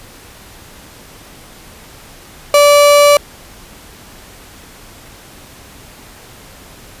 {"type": "tone", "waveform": "35% pulse", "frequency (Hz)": 580, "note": "D5", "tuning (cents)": -22, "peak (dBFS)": -3, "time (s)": [2.54, 3.17], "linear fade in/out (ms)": 2, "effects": ["pink hiss -38 dBFS RMS until 7 s", "resampled to 32000 Hz"]}